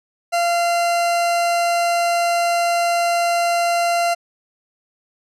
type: tone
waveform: 40% pulse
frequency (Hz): 689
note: F5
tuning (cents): -24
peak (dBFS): -15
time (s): 0.32-4.15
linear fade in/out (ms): 20
effects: low-pass 11000 Hz 12 dB/octave